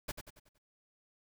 pink noise with echo, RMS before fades -38 dBFS, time 0.08-0.12 s, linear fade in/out 10 ms, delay 93 ms, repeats 5, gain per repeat -7 dB, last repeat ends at 0.585 s, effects none

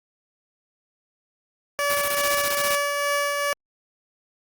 15% pulse tone with tremolo, 574 Hz, D5, 40 cents flat, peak -14 dBFS, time 1.79-3.53 s, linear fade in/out 0 ms, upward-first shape triangle, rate 2.4 Hz, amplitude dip 35%
white noise bursts, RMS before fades -27 dBFS, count 13, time 1.9-2.751 s, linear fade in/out 0 ms, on 47 ms, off 20 ms
effects Opus 48 kbps

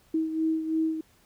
sine beating tone pair, 319 / 322 Hz, D#4 / E4, +43 / -41 cents, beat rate 3 Hz, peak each -25 / -32 dBFS, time 0.14-1.01 s, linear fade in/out 5 ms, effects pink hiss -62 dBFS RMS until 1.25 s

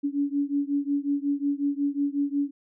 sine beating tone pair, 281.9 / 287.4 Hz, C#4 / D4, +29 / -37 cents, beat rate 5.5 Hz, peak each -26 / -27 dBFS, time 0.03-2.51 s, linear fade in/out 20 ms, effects none

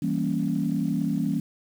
sine chord, E diminished seventh, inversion none, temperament equal, 164.81 / 196 / 233.1 / 277.2 Hz, E3 / G3 / Bb3 / Db4, 0 / 0 / 0 / 0 cents, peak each -28 dBFS, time 0.02-1.4 s, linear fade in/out 5 ms, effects tanh soft clip ceiling -13 dBFS + 8-bit

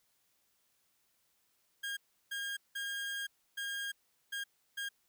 30% pulse tone bursts at uneven times, 1619 Hz, G#6, 45 cents flat, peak -34 dBFS, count 6, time 1.83-1.97 / 2.31-2.57 / 2.75-3.27 / 3.57-3.92 / 4.32-4.44 / 4.77-4.89 s, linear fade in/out 10 ms, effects white hiss -75 dBFS RMS until 5.08 s

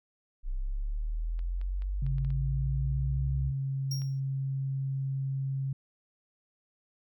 sine linear sweep, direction up, 31 to 67.1 Hz, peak -29 dBFS, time 0.43-3.53 s, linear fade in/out 50 ms
clicks, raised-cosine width 0.3 ms, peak -37 dBFS, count 8, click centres 1.392 / 1.614 / 1.821 / 2.065 / 2.183 / 2.248 / 2.304 / 4.019 s
sine tone with pitch glide, 136.3 to 135.28 Hz, C#3 to C#3, -29 to -42 cents, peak -29 dBFS, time 2.02-5.73 s, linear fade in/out 5 ms, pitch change -13 cents, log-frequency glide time 2.86-3.88 s
45% pulse tone with exponential decay, 5588 Hz, F8, in tune, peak -33 dBFS, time 3.91-4.2 s, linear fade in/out 5 ms, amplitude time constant 63 ms
effects none

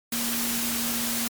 sine tone in noise, 234.8 Hz, A#3, 13 cents sharp, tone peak -31 dBFS, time 0.12-1.28 s, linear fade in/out 5 ms, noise white, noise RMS -28 dBFS, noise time 0.12-1.28 s, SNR -6 dB, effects MP3 96 kbps

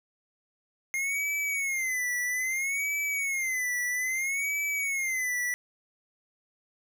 square tone with vibrato, 2123 Hz, C7, 25 cents sharp, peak -28 dBFS, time 0.94-5.54 s, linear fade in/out 0 ms, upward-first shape sine, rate 0.61 Hz, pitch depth 140 cents each way, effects none

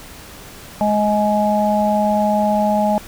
harmonic tone, 209.6 Hz, G#3, 16 cents sharp, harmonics 1 / 3 / 4, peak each -18 / -18 / -18 dBFS, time 0.81-2.98 s, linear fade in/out 0 ms, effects pink hiss -38 dBFS RMS until 3.07 s

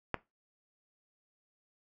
click, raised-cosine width 0.5 ms, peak -15 dBFS, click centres 0.143 s, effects noise-tail reverb RT60 0.2 s tail -18 dB re dry

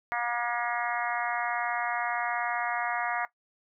harmonic tone, 238.8 Hz, A#3, 42 cents sharp, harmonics 3 / 4 / 5 / 6 / 7 / 8 / 9, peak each -33 / -34 / -35 / -36 / -36 / -37 / -38 dBFS, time 0.12-3.25 s, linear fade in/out 0 ms, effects noise-tail reverb RT60 0.1 s tail -18 dB re dry

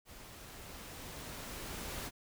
pink noise with level ramp, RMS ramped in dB -53 to -41 dBFS, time 0.05-2.11 s, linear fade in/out 50 ms, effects none

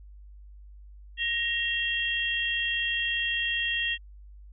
sine tone cluster, 1873 / 2738 / 3241 Hz, A#6 / F7 / G#7, +8 / -35 / -43 cents, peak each -30 dBFS, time 1.17-3.98 s, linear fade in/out 50 ms, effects added 50 Hz sine -45 dBFS peak until 4.52 s

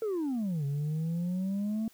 sine exponential two-way sweep, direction down then up, 459 to 138.59 to 225.5 Hz, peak -26 dBFS, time 0.02-1.88 s, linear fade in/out 2 ms, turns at 0.65 s, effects tanh soft clip ceiling -28 dBFS + white hiss -61 dBFS RMS until 1.93 s

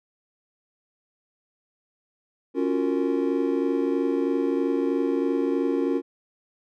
triangle chord, Gb major seventh, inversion second, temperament just, 277.5 / 346.9 / 370 / 462.5 Hz, Db4 / F4 / Gb4 / Bb4, +2 / -12 / 0 / -14 cents, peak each -23 / -25 / -28 / -26 dBFS, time 2.54-6.02 s, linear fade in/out 50 ms, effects none

